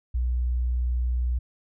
sine tone, 61.2 Hz, B1, 15 cents flat, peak -22 dBFS, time 0.14-1.39 s, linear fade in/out 10 ms, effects none

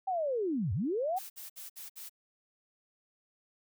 sine linear two-way sweep, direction down then up, 784 to 82.41 to 784 Hz, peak -29 dBFS, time 0.07-1.19 s, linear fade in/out 10 ms, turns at 0.73 s
blue noise bursts, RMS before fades -45 dBFS, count 5, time 1.16-2.096 s, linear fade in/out 20 ms, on 140 ms, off 59 ms
effects none

